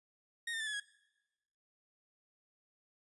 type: tone with pitch steps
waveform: 30% pulse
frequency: 1861 / 1808 / 1756.6 / 1706.5 / 1658 Hz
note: A#6 / A6 / A6 / G#6 / G#6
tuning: -3 / +47 / -3 / +47 / -3 cents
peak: -34 dBFS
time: 0.47-0.8 s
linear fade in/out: 5 ms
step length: 66 ms
effects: noise-tail reverb RT60 1.0 s tail -21 dB re dry + resampled to 24000 Hz